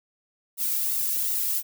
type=noise with flanger; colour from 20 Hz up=violet; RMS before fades=-26 dBFS; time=0.57-1.63 s; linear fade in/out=50 ms; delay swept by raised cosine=1.2 to 2.01 ms; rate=2.7 Hz; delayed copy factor=-0.75; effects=none